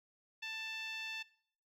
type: tone with band-pass filter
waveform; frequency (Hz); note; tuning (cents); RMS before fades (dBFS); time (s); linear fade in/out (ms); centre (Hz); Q
10% pulse; 885; A5; +10; -43; 0.42-1.23; 10; 2600; 1.9
effects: noise-tail reverb RT60 0.6 s tail -20 dB re dry